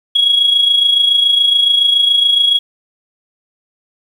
sine tone with amplitude modulation, 3322 Hz, G#7, in tune, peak -5 dBFS, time 0.15-2.59 s, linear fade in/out 10 ms, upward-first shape sine, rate 27.1 Hz, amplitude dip 60%, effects tanh soft clip ceiling -3 dBFS + 7-bit

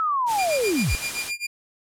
sine linear sweep, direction down, 1318.5 to 32.7 Hz, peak -20 dBFS, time 0-0.95 s, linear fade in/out 0 ms
white noise, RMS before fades -31 dBFS, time 0.26-1.32 s, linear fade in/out 50 ms
sawtooth tone with tremolo, 2400 Hz, D7, 37 cents sharp, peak -21 dBFS, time 0.38-1.47 s, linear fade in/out 10 ms, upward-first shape sine, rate 7.7 Hz, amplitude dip 95%
effects low-pass 11000 Hz 12 dB/octave

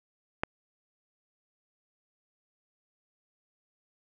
click, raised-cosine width 0.5 ms, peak -12 dBFS, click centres 0.435 s, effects none

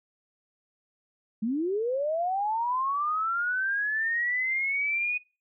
sine linear sweep, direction up, 206.3 to 2489 Hz, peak -25 dBFS, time 1.42-5.18 s, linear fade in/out 10 ms, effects noise-tail reverb RT60 0.3 s tail -23 dB re dry

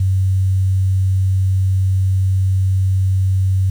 sine tone with quantisation, 94.9 Hz, F#2, 44 cents sharp, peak -12 dBFS, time 0-3.7 s, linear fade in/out 5 ms, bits 7, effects none

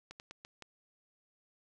slowing click train, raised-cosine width 0.2 ms, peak -30 dBFS, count 5, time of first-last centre 0.11-0.623 s, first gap 89 ms, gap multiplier 1.25, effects none

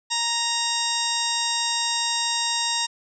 harmonic tone with a mistuned harmonic, 932.3 Hz, A#5, in tune, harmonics 1 / 2 / 3 / 4 / 5 / 6 / 7 / 8 / 9, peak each -29 / -33 / -33 / -27 / -33 / -28 / -37 / -32 / -37 dBFS, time 0.1-2.87 s, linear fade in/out 20 ms, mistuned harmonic 5, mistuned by +57 cents, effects none

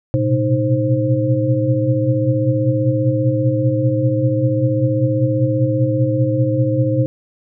sine tone cluster, 115 / 125.2 / 130.3 / 310.6 / 526 Hz, A#2 / B2 / C3 / D#4 / C5, -23 / +24 / -7 / -3 / +9 cents, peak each -20 dBFS, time 0.14-7.06 s, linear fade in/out 0 ms, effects none

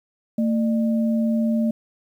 sine tone pair together, 225 / 600.7 Hz, A3 / D5, +39 / +39 cents, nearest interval octave + perfect fourth, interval 1700 cents, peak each -18 / -29 dBFS, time 0.38-1.71 s, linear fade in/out 5 ms, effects 9-bit

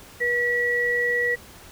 sine tone pair together, 483.1 / 1935 Hz, B4 / B6, -38 / -36 cents, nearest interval 2 octaves, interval 2402 cents, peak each -26 / -21 dBFS, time 0.2-1.36 s, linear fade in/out 20 ms, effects pink hiss -46 dBFS RMS until 1.71 s

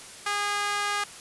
sawtooth tone with high-pass filter, 409.5 Hz, G#4, 24 cents flat, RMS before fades -28 dBFS, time 0.26-1.04 s, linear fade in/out 5 ms, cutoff 1200 Hz, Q 1.5, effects white hiss -44 dBFS RMS until 1.2 s + resampled to 24000 Hz

